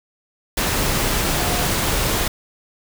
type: tone in noise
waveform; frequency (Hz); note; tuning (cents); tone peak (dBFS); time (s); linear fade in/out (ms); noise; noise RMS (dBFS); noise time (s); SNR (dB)
sine; 715; F5; +41; -30; 1.34-1.67; 5; pink; -20; 0.57-2.28; -13
effects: none